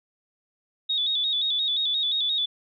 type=tone with vibrato; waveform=sine; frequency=3605 Hz; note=A7; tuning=41 cents sharp; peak=-22 dBFS; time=0.89-2.46 s; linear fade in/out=10 ms; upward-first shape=square; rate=5.7 Hz; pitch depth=67 cents each way; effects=none